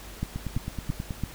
two click trains, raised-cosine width 5 ms, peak -19 / -15 dBFS, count 8 / 4, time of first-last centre 0.36-1.108 / 0.23-1.237 s, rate 9.36 / 2.98 Hz, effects added 50 Hz sine -46 dBFS peak until 1.34 s + pink hiss -45 dBFS RMS until 1.34 s

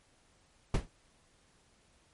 brown noise with exponential decay, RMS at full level -22 dBFS, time 0.74-0.89 s, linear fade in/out 5 ms, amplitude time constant 32 ms, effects pink hiss -67 dBFS RMS until 2.13 s + MP3 48 kbps

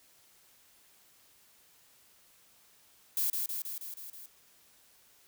violet noise with echo, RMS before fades -30 dBFS, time 3.17-3.3 s, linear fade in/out 2 ms, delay 160 ms, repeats 6, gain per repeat -3 dB, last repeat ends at 4.26 s, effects white hiss -63 dBFS RMS until 5.27 s

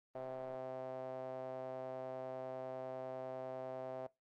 sawtooth tone with band-pass filter, 130 Hz, C3, 11 cents flat, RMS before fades -45 dBFS, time 0.15-4.07 s, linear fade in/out 5 ms, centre 640 Hz, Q 4.3, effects noise-tail reverb RT60 0.2 s tail -21 dB re dry + Opus 32 kbps

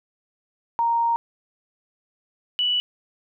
sine tone pair in turn, 931 / 2956 Hz, A#5 / F#7, -2 / -2 cents, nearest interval octave + minor sixth, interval 2000 cents, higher second, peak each -18 / -19 dBFS, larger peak first, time 0.79-1.16 / 2.59-2.8 s, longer first, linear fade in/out 0 ms, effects none

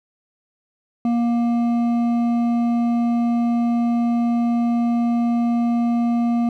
triangle tone with hard clipping, 236 Hz, A#3, 22 cents sharp, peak -18 dBFS, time 1.05-6.49 s, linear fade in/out 2 ms, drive 11 dB, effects none

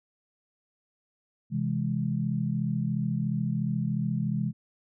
sine chord, C augmented, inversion none, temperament equal, 130.81 / 164.81 / 207.7 Hz, C3 / E3 / G#3, 0 / 0 / 0 cents, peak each -30 dBFS, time 1.5-4.53 s, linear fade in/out 50 ms, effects none

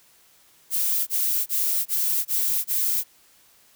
violet noise bursts, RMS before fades -23 dBFS, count 6, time 0.7-3.04 s, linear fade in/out 50 ms, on 370 ms, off 24 ms, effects white hiss -57 dBFS RMS until 3.75 s

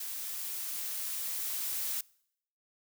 blue noise with level ramp, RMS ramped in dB -39 to -34 dBFS, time 0-2.01 s, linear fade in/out 5 ms, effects noise-tail reverb RT60 0.7 s tail -24 dB re dry

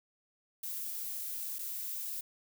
violet noise with dropouts, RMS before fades -39 dBFS, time 0.63-2.21 s, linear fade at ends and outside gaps 5 ms, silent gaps 1.586-1.59 s, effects none

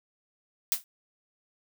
blue noise with exponential decay, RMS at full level -21 dBFS, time 0.72-0.84 s, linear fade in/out 0 ms, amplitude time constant 24 ms, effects none

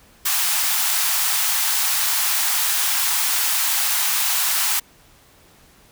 white high-pass noise, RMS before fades -20 dBFS, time 0.25-4.8 s, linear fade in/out 10 ms, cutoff 740 Hz, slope 48 dB/octave, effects pink hiss -52 dBFS RMS until 5.91 s

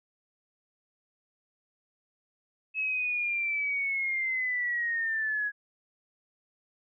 sine linear sweep, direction down, 2586 to 1661.2 Hz, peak -27 dBFS, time 2.74-5.52 s, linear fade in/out 50 ms, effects none

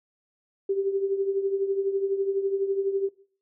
sine tone with tremolo, 392 Hz, G4, in tune, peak -20 dBFS, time 0.69-3.09 s, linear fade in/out 5 ms, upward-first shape triangle, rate 12 Hz, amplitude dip 75%, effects noise-tail reverb RT60 0.5 s tail -18 dB re dry

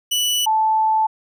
sawtooth / sine tone pair in turn, 2960 / 875.5 Hz, F#7 / A5, 0 / -9 cents, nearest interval octave + major sixth, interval 2109 cents, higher first, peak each -14 dBFS, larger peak neither, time 0.11-0.46 / 0.46-1.07 s, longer second, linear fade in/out 10 ms, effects none

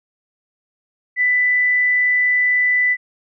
sine tone, 1989 Hz, B6, 12 cents sharp, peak -13 dBFS, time 1.16-2.97 s, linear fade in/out 50 ms, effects none

